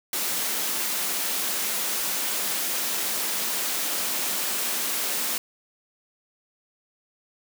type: high-pass noise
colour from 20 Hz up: white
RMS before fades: -27 dBFS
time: 0.13-5.38 s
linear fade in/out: 2 ms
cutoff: 170 Hz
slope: 96 dB/octave
effects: none